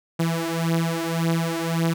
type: beating tone pair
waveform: sawtooth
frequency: 164.81 / 166.61 Hz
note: E3 / E3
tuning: 0 / +19 cents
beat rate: 1.8 Hz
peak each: -20 / -21 dBFS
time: 0.19-1.94 s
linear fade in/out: 10 ms
effects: none